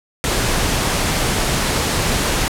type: noise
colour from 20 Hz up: pink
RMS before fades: -18 dBFS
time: 0.24-2.48 s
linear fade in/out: 0 ms
effects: low-pass 11000 Hz 12 dB/octave